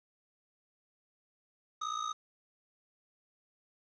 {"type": "ring-modulated tone", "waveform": "square", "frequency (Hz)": 1247, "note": "D#6", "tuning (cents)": 3, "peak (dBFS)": -32, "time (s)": [1.81, 2.13], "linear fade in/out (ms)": 10, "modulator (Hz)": 28.9, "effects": ["resampled to 16000 Hz", "10-bit"]}